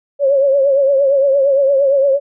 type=tone with vibrato; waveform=sine; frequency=551 Hz; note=C#5; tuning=11 cents flat; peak=-9 dBFS; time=0.19-2.2 s; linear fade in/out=50 ms; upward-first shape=triangle; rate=8.7 Hz; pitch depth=78 cents each way; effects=none